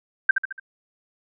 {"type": "tone with echo", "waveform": "sine", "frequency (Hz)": 1568, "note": "G6", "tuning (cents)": 0, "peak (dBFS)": -10, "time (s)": [0.29, 0.31], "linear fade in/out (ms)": 5, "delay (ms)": 72, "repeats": 4, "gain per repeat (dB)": -6, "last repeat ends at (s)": 0.598, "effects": []}